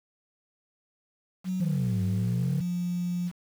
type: tone with pitch glide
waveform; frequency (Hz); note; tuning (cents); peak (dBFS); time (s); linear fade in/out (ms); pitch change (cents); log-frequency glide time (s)
sine; 184.8 to 176.76; F#3 to F3; -2 to +21; -26; 1.44-3.32; 50; -77; 2.17-2.35
type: exponential two-way sweep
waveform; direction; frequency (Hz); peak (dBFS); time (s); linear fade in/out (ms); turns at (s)
sine; down then up; 172.9 to 98 to 145.8; -24; 1.6-2.61; 5; 2.04
effects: tanh soft clip ceiling -21 dBFS + 8-bit